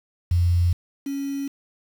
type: tone pair in turn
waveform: sine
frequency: 87.31 / 277.9 Hz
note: F2 / C#4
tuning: 0 / +4 cents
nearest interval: octave + minor sixth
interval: 2004 cents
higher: second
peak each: -16 / -25 dBFS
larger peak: first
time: 0.31-0.73 / 1.06-1.48 s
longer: neither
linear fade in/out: 5 ms
effects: 7-bit